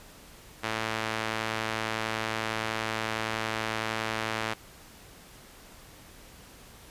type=tone with band-pass filter; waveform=sawtooth; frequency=110.8 Hz; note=A2; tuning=13 cents sharp; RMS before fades=-32 dBFS; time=0.63-4.54 s; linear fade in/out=10 ms; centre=2000 Hz; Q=0.69; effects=pink hiss -51 dBFS RMS until 6.9 s + resampled to 32000 Hz